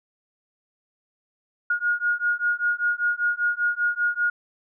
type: beating tone pair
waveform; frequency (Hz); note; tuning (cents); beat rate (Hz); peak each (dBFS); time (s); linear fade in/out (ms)
sine; 1432 / 1437.1; F6 / F6; +43 / +49; 5.1; -24; 1.7-4.3; 5
effects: none